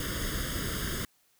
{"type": "noise with comb filter", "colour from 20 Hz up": "pink", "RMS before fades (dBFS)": -33, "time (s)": [0, 1.05], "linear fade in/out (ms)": 2, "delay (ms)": 0.6, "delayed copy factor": 0.9, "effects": ["white hiss -68 dBFS RMS until 1.39 s"]}